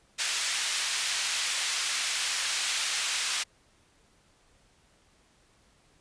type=band-pass noise; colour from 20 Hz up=pink; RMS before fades=-30 dBFS; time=0.18-3.44 s; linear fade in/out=20 ms; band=2100 to 9000 Hz; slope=12 dB/octave; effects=pink hiss -64 dBFS RMS until 6 s + resampled to 22050 Hz